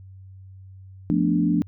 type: chord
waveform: sine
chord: B half-diminished seventh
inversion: second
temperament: equal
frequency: 174.61 / 220 / 246.9 / 293.7 Hz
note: F3 / A3 / B3 / D4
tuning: 0 / 0 / 0 / 0 cents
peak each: -22 / -25 / -26 / -22 dBFS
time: 1.1-1.62 s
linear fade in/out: 0 ms
effects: added 95 Hz sine -41 dBFS peak until 1.67 s